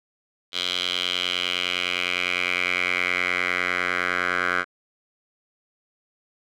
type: tone with band-pass filter sweep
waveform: 10% pulse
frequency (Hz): 89.8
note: F2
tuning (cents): +49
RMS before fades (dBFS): -25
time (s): 0.52-4.65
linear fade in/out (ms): 50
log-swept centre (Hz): 3500 to 1600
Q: 4.2
effects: none